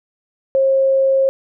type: tone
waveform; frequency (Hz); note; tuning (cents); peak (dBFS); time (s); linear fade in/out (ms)
sine; 537; C5; +45; -11; 0.55-1.29; 0
effects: none